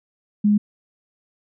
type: tone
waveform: sine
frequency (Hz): 207.7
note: G#3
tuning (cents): 0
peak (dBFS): -13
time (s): 0.44-0.58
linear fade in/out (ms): 10
effects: none